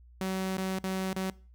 sawtooth tone with dropouts, 189 Hz, F#3, 37 cents sharp, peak -26 dBFS, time 0.21-1.3 s, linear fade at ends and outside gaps 2 ms, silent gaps 0.57-0.581 / 0.788-0.838 / 1.13-1.163 s, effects noise-tail reverb RT60 0.4 s tail -22 dB re dry + added 60 Hz sine -52 dBFS peak until 1.54 s

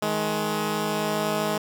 10% pulse tone pair together, 157.92 / 210.8 Hz, D#3 / G#3, +26 / +26 cents, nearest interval perfect fourth, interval 500 cents, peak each -21 / -17 dBFS, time 0.02-1.58 s, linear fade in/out 5 ms, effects none

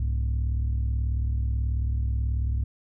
sine tone pair together, 65.41 / 103.83 Hz, C2 / G#2, 0 / 0 cents, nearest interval minor sixth, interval 800 cents, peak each -22 / -27 dBFS, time 0-2.64 s, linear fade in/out 5 ms, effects tanh soft clip ceiling -20 dBFS

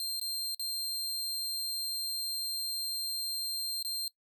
sawtooth tone with dropouts, 4174 Hz, C8, 5 cents flat, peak -30 dBFS, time 0-4.08 s, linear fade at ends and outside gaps 1 ms, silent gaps 0.198-0.213 / 0.547-0.595 / 3.827-3.848 s, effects noise-tail reverb RT60 0.1 s tail -19 dB re dry

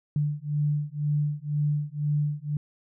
sine beating tone pair, 146.83 / 148.83 Hz, D3 / D3, 0 / +23 cents, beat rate 2 Hz, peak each -27 dBFS, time 0.16-2.57 s, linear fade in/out 2 ms, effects none

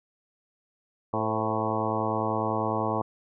harmonic tone with a mistuned harmonic, 110 Hz, A2, in tune, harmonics 1 / 2 / 3 / 4 / 5 / 6 / 7 / 8 / 9 / 10, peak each -34 / -34 / -34 / -34 / -34 / -34 / -34 / -34 / -34 / -34 dBFS, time 1.13-3.02 s, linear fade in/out 5 ms, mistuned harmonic 5, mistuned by -44 cents, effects none

